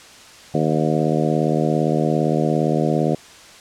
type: harmonic tone with a mistuned harmonic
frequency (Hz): 77.5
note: D#2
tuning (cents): -6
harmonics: 2 / 3 / 4 / 5 / 6 / 7 / 8 / 9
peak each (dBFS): -21 / -23 / -24 / -25 / -26 / -26 / -27 / -28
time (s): 0.54-3.15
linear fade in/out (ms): 5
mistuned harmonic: 9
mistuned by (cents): +39
effects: white hiss -43 dBFS RMS until 3.6 s + low-pass 7000 Hz 12 dB/octave